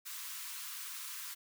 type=high-pass noise; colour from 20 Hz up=white; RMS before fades=-44 dBFS; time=0.05-1.35 s; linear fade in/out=20 ms; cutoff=960 Hz; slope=96 dB/octave; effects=none